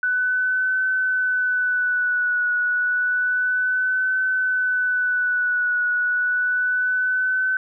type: tone with vibrato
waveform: sine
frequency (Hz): 1492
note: F#6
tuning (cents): +14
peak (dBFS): -18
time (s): 0.03-7.57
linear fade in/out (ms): 2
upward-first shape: triangle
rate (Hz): 0.3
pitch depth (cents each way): 33
effects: none